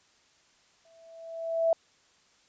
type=tone with exponential growth; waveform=sine; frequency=659.3 Hz; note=E5; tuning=in tune; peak=-19 dBFS; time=0.85-1.73 s; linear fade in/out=2 ms; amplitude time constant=190 ms; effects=white hiss -64 dBFS RMS until 2.48 s + resampled to 16000 Hz